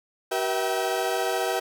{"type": "tone cluster", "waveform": "35% pulse", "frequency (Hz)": [380.4, 478.8, 650, 775], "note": ["F#4", "A#4", "E5", "G5"], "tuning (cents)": [48, 46, -24, -20], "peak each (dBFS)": -28, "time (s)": [0.31, 1.6], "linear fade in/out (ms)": 10, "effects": []}